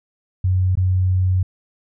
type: tone with dropouts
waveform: sine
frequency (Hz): 92.5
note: F#2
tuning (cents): 0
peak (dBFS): -14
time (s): 0.44-1.43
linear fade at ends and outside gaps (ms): 5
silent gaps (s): 0.754-0.772
effects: none

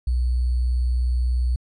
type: tone with sample-and-hold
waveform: sine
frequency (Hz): 61.6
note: B1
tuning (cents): -4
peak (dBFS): -18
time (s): 0.07-1.56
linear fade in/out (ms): 5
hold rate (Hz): 4410
effects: resampled to 22050 Hz

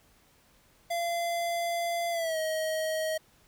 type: tone with pitch glide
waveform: square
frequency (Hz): 685 to 631.8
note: F5 to D#5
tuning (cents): -34 to +26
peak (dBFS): -29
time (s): 0.9-3.18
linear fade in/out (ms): 10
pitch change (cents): -140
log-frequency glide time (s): 2.11-2.38
effects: pink hiss -63 dBFS RMS until 3.47 s

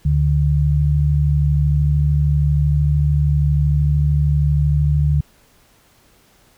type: tone pair together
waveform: sine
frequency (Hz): 73.5 / 146.5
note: D2 / D3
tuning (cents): +2 / -4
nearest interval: octave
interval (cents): 1194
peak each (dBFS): -16 / -15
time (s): 0.05-5.21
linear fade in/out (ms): 5
effects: pink hiss -54 dBFS RMS until 6.57 s

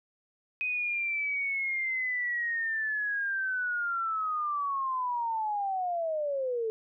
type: linear sweep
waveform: sine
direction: down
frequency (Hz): 2515 to 434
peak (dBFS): -28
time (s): 0.61-6.7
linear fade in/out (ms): 0
effects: none

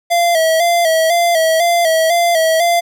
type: tone with vibrato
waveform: square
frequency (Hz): 667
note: E5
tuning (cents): +20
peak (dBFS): -11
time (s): 0.1-2.81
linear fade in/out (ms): 20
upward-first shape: square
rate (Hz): 2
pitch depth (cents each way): 58
effects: none

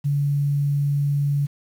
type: tone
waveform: sine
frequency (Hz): 142.9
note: D3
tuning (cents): -47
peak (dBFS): -18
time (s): 0.04-1.47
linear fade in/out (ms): 20
effects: 8-bit

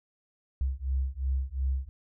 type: beating tone pair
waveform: sine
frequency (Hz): 65 / 67.8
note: C2 / C#2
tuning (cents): -11 / -38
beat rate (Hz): 2.8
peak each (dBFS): -30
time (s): 0.61-1.89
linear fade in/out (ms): 0
effects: none

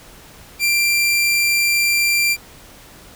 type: tone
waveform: sawtooth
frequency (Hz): 2368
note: D7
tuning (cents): +14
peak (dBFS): -11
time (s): 0.59-2.37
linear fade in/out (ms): 50
effects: pink hiss -43 dBFS RMS until 3.15 s

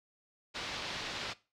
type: low-pass noise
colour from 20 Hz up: white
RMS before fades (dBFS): -40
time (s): 0.54-1.34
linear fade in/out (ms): 20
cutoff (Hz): 4600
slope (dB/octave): 24
effects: noise-tail reverb RT60 0.3 s tail -19 dB re dry

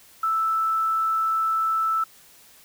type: tone with quantisation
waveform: sine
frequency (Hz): 1318.5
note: E6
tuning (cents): 0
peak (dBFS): -20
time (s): 0.23-2.04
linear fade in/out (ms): 5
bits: 8
effects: white hiss -52 dBFS RMS until 2.64 s

